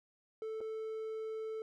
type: tone with dropouts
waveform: triangle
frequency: 440 Hz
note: A4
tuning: in tune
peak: -36 dBFS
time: 0.42-1.62 s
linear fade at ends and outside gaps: 1 ms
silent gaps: 0.606-0.612 s
effects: none